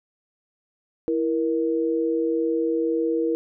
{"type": "tone pair together", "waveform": "sine", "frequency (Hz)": [329.6, 471.5], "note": ["E4", "A#4"], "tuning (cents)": [0, 20], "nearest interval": "tritone", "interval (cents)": 620, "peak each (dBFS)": [-23, -23], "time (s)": [1.08, 3.35], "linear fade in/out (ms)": 0, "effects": []}